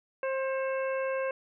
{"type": "harmonic tone with a mistuned harmonic", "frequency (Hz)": 531, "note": "C5", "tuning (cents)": 25, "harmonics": [1, 2, 3, 4, 5], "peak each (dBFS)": [-29, -38, -39, -45, -43], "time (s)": [0.23, 1.31], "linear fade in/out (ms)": 2, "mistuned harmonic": 4, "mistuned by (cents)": 43, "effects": []}